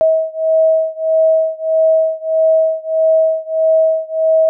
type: beating tone pair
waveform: sine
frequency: 640 / 641.6 Hz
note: D#5 / E5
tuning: +49 / -47 cents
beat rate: 1.6 Hz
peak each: -13 / -14 dBFS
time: 0.01-4.49 s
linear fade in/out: 0 ms
effects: none